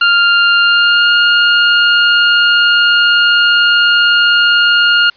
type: tone with pitch glide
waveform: 25% pulse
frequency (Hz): 1400 to 1417.9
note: F6 to F6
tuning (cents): +4 to +26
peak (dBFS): -3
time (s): 0.01-5.1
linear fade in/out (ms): 5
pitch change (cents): +22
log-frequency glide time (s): 0.63-1.11
effects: white hiss -47 dBFS RMS until 5.16 s + resampled to 11025 Hz